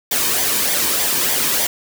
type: noise with flanger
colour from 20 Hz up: white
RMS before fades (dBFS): -18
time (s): 0.11-1.67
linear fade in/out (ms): 5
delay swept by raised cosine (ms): 0.73 to 1.5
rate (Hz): 3.3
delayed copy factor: -0.5
effects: none